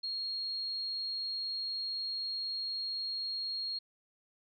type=tone; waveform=sine; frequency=4269 Hz; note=C8; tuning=34 cents sharp; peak=-34 dBFS; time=0.03-3.79 s; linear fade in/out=10 ms; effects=none